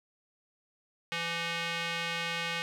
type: tone with band-pass filter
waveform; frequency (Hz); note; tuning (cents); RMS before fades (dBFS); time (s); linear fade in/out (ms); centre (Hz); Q
square; 168.4; E3; +37; -34; 1.12-2.62; 0; 2600; 1.6
effects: none